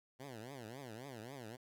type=tone with vibrato; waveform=10% pulse; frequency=123.47 Hz; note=B2; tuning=in tune; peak=-39 dBFS; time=0.19-1.57 s; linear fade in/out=20 ms; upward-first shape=triangle; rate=3.7 Hz; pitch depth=290 cents each way; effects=none